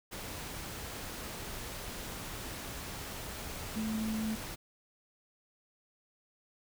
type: tone in noise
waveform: sine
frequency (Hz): 218.9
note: A3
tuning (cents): -9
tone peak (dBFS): -32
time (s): 3.75-4.36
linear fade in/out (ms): 20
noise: pink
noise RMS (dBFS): -42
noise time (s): 0.11-4.56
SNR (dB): +7
effects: none